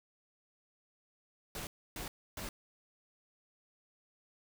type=noise bursts; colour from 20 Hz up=pink; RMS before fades=-42 dBFS; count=3; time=1.55-2.49 s; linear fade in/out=2 ms; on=120 ms; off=290 ms; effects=none